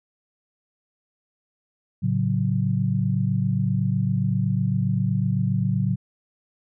sine chord, F# minor, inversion first, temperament just, 111 / 138.75 / 185 Hz, A2 / C#3 / F#3, +16 / +2 / 0 cents, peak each -24 dBFS, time 2.02-5.96 s, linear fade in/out 20 ms, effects none

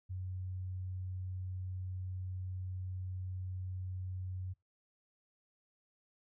sine tone, 92.5 Hz, F#2, in tune, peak -38 dBFS, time 0.09-4.54 s, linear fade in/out 20 ms, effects noise-tail reverb RT60 0.2 s tail -22 dB re dry

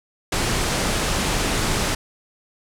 pink low-pass noise, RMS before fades -22 dBFS, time 0.32-1.95 s, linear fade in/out 5 ms, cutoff 10000 Hz, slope 24 dB/octave, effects none

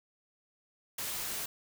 white noise, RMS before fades -37 dBFS, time 0.98-1.46 s, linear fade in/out 5 ms, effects none

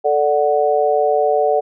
sine chord, D major, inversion second, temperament equal, 440 / 587.3 / 740 Hz, A4 / D5 / F#5, 0 / 0 / 0 cents, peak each -17 dBFS, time 0.04-1.61 s, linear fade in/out 20 ms, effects none

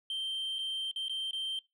sine tone with dropouts, 3136 Hz, G7, in tune, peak -30 dBFS, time 0.1-1.59 s, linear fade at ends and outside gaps 2 ms, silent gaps 0.585-0.589 / 0.913-0.96 / 1.083-1.095 / 1.31-1.331 s, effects noise-tail reverb RT60 0.2 s tail -22 dB re dry + tanh soft clip ceiling -32 dBFS

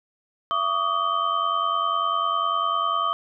sine tone cluster, 673 / 1143 / 1233 / 3099 Hz, E5 / D6 / D#6 / G7, +36 / -47 / -16 / -21 cents, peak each -33 / -24 / -24 / -33 dBFS, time 0.51-3.13 s, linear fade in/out 0 ms, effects none

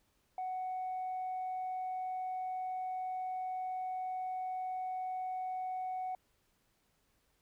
sine tone, 743 Hz, F#5, 7 cents sharp, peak -34 dBFS, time 0.38-6.15 s, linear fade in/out 2 ms, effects tanh soft clip ceiling -33 dBFS + pink hiss -75 dBFS RMS until 7.41 s

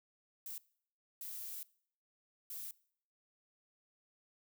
violet noise bursts at uneven times, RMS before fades -45 dBFS, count 3, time 0.46-0.58 / 1.21-1.63 / 2.5-2.71 s, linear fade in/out 2 ms, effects noise-tail reverb RT60 0.6 s tail -22 dB re dry

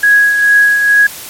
sine tone with tremolo, 1661.2 Hz, G#6, in tune, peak -3 dBFS, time 0.03-1.07 s, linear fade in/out 5 ms, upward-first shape triangle, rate 2.3 Hz, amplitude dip 50%, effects white hiss -28 dBFS RMS until 1.29 s + MP3 64 kbps

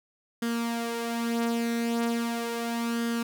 sawtooth tone with flanger, 233.1 Hz, A#3, in tune, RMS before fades -29 dBFS, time 0.42-3.23 s, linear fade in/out 5 ms, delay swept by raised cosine 0.61 to 4.81 ms, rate 0.38 Hz, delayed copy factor +0.55, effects none

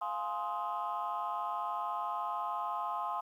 sine chord, F minor seventh, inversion none, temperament just, 698.5 / 838.1 / 1047.7 / 1257.2 Hz, F5 / Ab5 / C6 / Eb6, 0 / +16 / +2 / +18 cents, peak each -40 / -38 / -36 / -39 dBFS, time 0.01-3.21 s, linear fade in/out 10 ms, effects tanh soft clip ceiling -26 dBFS + 11-bit

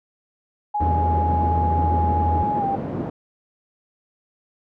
sine tone with pitch glide, 834 to 791.8 Hz, G#5 to G5, +7 to +17 cents, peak -20 dBFS, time 0.74-2.76 s, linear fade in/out 10 ms, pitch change -90 cents, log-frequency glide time 2.59-2.64 s
pink band-pass noise, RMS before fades -28 dBFS, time 0.8-3.1 s, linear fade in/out 5 ms, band 140 to 520 Hz, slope 12 dB/octave
triangle tone, 82.41 Hz, E2, in tune, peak -18 dBFS, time 0.81-2.43 s, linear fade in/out 5 ms
effects none

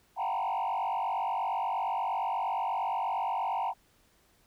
sine tone with frequency modulation, 843 Hz, G#5, 26 cents sharp, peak -26 dBFS, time 0.16-3.74 s, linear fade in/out 50 ms, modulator 48.5 Hz, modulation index 2.7, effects tanh soft clip ceiling -27 dBFS + pink hiss -66 dBFS RMS until 4.46 s

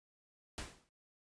pink noise with exponential decay, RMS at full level -40 dBFS, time 0.58-0.89 s, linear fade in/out 0 ms, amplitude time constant 66 ms, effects noise-tail reverb RT60 0.1 s tail -20 dB re dry + resampled to 22050 Hz

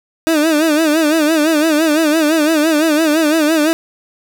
30% pulse tone with vibrato, 311.1 Hz, D#4, in tune, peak -8 dBFS, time 0.27-3.73 s, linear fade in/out 0 ms, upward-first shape sine, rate 5.9 Hz, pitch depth 100 cents each way, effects none

